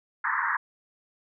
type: band-pass noise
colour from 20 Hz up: white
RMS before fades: -27 dBFS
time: 0.24-0.57 s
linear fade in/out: 5 ms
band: 900 to 1900 Hz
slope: 96 dB/octave
effects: none